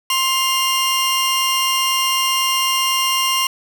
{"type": "tone pair together", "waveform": "sawtooth", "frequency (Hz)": [1054, 2816], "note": ["C6", "F7"], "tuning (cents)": [12, 14], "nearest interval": "octave + perfect fourth", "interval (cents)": 1702, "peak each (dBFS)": -15, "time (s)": [0.1, 3.47], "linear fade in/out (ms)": 2, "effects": []}